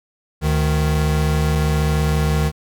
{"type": "tone pair together", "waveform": "square", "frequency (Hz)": [73.42, 154.27], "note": ["D2", "D#3"], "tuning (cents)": [0, -14], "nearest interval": "octave + minor second", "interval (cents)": 1286, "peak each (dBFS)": -19, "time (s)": [0.41, 2.52], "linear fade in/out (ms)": 50, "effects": []}